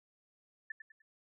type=tone with echo; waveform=sine; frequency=1760 Hz; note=A6; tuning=in tune; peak=-37 dBFS; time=0.7-0.72 s; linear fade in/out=5 ms; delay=100 ms; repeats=3; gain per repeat=-9 dB; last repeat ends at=1.02 s; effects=none